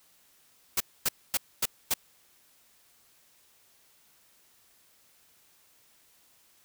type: noise bursts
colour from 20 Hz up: white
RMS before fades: -26 dBFS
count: 5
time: 0.77-1.94 s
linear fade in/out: 5 ms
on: 34 ms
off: 250 ms
effects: white hiss -63 dBFS RMS until 6.64 s